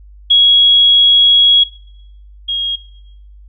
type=tone pair in turn; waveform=sine; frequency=3322 / 3271 Hz; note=G#7 / G#7; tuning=0 / -27 cents; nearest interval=unison; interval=27 cents; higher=first; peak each=-5 / -15 dBFS; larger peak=first; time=0.3-1.64 / 2.48-2.76 s; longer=first; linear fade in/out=10 ms; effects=noise-tail reverb RT60 0.8 s tail -19 dB re dry + added 50 Hz sine -36 dBFS peak until 3.48 s